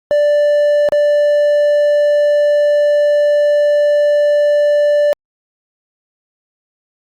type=tone with dropouts; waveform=triangle; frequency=587.3 Hz; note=D5; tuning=in tune; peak=-7 dBFS; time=0.11-5.13 s; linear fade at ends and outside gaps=0 ms; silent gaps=0.888-0.922 s; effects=Opus 48 kbps